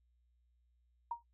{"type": "tone with exponential decay", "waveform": "sine", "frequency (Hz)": 940, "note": "A#5", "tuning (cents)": 14, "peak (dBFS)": -32, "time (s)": [1.11, 1.23], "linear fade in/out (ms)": 5, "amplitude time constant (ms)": 24, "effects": ["noise-tail reverb RT60 0.1 s tail -20 dB re dry", "added 60 Hz sine -70 dBFS peak until 1.33 s"]}